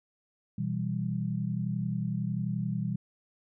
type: chord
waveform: sine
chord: E minor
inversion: second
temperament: equal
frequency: 123.47 / 164.81 / 196 Hz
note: B2 / E3 / G3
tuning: 0 / 0 / 0 cents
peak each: -33 dBFS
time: 0.58-2.96 s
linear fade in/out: 5 ms
effects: none